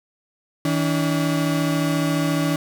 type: tone pair together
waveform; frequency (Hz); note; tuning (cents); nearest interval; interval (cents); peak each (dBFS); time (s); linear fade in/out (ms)
35% pulse; 160.48 / 286.6; E3 / D4; -46 / -42; minor seventh; 1004; -20; 0.65-2.56; 2
effects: 8-bit